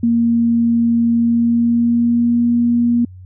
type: tone with pitch glide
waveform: sine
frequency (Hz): 233.1 to 237.6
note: A#3 to A#3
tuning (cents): 0 to +33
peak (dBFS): -11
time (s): 0.03-3.05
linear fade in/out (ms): 5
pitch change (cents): +33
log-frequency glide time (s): 1.14-2.46
effects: added 92 Hz sine -34 dBFS peak until 3.25 s